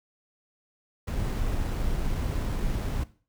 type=noise with sample-and-hold; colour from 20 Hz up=brown; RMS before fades=-28 dBFS; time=1.07-3.04 s; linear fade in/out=10 ms; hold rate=8820 Hz; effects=noise-tail reverb RT60 0.4 s tail -17 dB re dry